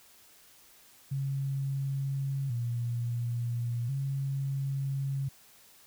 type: tone with vibrato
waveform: sine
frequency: 127.7 Hz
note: C3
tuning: 42 cents flat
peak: -29 dBFS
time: 1.11-5.29 s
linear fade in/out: 10 ms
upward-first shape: square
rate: 0.36 Hz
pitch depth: 120 cents each way
effects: white hiss -58 dBFS RMS until 5.86 s